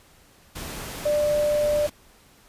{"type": "tone in noise", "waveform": "sine", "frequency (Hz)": 594, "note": "D5", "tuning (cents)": 20, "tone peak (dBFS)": -19, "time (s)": [1.05, 1.87], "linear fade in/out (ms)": 10, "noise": "pink", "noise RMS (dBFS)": -35, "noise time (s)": [0.55, 1.9], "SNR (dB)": 13, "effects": ["pink hiss -55 dBFS RMS until 2.48 s", "resampled to 32000 Hz"]}